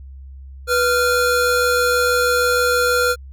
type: tone pair together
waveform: square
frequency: 492.1 / 1390 Hz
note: B4 / F6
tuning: -6 / -9 cents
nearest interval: octave + tritone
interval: 1797 cents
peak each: -18 dBFS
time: 0.67-3.16 s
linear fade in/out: 50 ms
effects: added 67 Hz sine -34 dBFS peak until 3.32 s